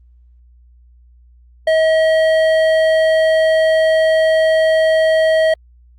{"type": "tone with hard clipping", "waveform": "sine", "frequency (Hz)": 638, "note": "D#5", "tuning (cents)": 43, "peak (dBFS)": -12, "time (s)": [1.67, 5.54], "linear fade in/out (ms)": 5, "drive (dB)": 10, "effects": ["added 60 Hz sine -44 dBFS peak until 5.98 s", "Opus 32 kbps"]}